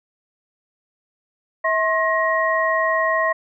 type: tone cluster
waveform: sine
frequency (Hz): 646 / 1071 / 1887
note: E5 / C6 / A#6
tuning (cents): -35 / +40 / +21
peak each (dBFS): -21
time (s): 1.64-3.33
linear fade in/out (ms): 10
effects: none